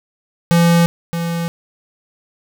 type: tone pair in turn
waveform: square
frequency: 170 / 168.83 Hz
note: F3 / E3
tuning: -46 / +42 cents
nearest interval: unison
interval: 12 cents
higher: first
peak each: -10 / -19 dBFS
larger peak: first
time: 0.51-0.86 / 1.13-1.48 s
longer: neither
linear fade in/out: 0 ms
effects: 8-bit